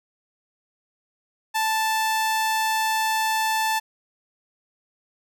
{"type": "tone", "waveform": "sawtooth", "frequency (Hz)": 880, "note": "A5", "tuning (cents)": 0, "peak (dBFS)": -17, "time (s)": [1.54, 3.8], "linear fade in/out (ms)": 20, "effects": []}